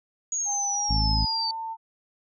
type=exponential sweep; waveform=sine; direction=down; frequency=6750 to 4528 Hz; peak=-25 dBFS; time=0.32-1.51 s; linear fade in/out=2 ms
type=tone with pitch glide; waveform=sine; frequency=810 to 898.8 Hz; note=G#5 to A5; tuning=-43 to +37 cents; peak=-30 dBFS; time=0.45-1.77 s; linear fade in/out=50 ms; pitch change=+180 cents; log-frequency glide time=0.73-1.36 s
type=harmonic tone; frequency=53.6 Hz; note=A1; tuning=45 cents flat; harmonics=1 / 2 / 3 / 4 / 5; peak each=-23 / -29 / -33 / -35 / -37 dBFS; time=0.89-1.26 s; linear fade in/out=20 ms
effects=none